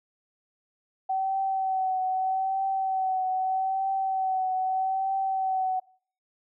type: tone with vibrato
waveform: sine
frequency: 761 Hz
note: F#5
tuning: 48 cents sharp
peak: -24 dBFS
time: 1.09-5.8 s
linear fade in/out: 10 ms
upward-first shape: triangle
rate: 0.8 Hz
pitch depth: 32 cents each way
effects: noise-tail reverb RT60 0.5 s tail -23 dB re dry